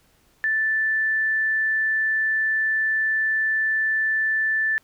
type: tone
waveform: sine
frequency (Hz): 1760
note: A6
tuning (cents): 0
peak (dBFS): -19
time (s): 0.44-4.78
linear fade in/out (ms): 0
effects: pink hiss -61 dBFS RMS until 4.83 s